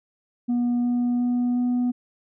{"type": "tone with pitch steps", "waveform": "sine", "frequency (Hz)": [241.9, 243.3, 244.7, 246.1], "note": ["B3", "B3", "B3", "B3"], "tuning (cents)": [-36, -26, -16, -6], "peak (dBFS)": -17, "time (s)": [0.48, 1.92], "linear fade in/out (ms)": 20, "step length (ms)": 360, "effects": ["tanh soft clip ceiling -19 dBFS"]}